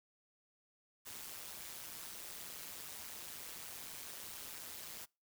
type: noise with amplitude modulation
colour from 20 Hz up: white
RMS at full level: -45 dBFS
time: 1.05-5.06 s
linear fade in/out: 20 ms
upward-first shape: sine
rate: 160 Hz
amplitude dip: 80%
effects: noise-tail reverb RT60 0.3 s tail -26 dB re dry